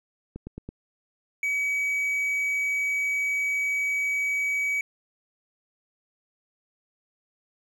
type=click train; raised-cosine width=3 ms; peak=-23 dBFS; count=4; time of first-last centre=0.36-0.69 s; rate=9.1 Hz
type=tone; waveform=triangle; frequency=2273 Hz; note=C#7; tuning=43 cents sharp; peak=-22 dBFS; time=1.43-4.81 s; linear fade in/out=2 ms
effects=none